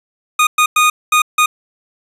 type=tone bursts at uneven times; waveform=25% pulse; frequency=1233 Hz; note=D#6; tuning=16 cents flat; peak=-5 dBFS; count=5; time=0.39-0.47 / 0.58-0.66 / 0.76-0.9 / 1.12-1.22 / 1.38-1.46 s; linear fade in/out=5 ms; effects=resampled to 32000 Hz + 7-bit